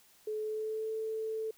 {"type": "tone with pitch glide", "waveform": "sine", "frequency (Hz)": [429.3, 440.4], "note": ["A4", "A4"], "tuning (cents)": [-43, 2], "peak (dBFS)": -33, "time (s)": [0.27, 1.51], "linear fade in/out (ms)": 5, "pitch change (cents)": 45, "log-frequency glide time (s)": [0.38, 0.91], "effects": ["white hiss -63 dBFS RMS until 1.57 s"]}